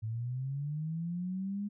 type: linear sweep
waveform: sine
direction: up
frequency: 107.4 to 207.1 Hz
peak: -33 dBFS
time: 0.02-1.69 s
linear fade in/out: 20 ms
effects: none